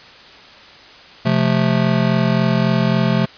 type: chord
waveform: square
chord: F major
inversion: second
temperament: just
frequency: 130.96 / 174.61 / 218.3 Hz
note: C3 / F3 / A3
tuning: +2 / 0 / -13 cents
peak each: -19 dBFS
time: 1.25-3.26 s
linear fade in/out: 10 ms
effects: white hiss -41 dBFS RMS until 3.37 s + resampled to 11025 Hz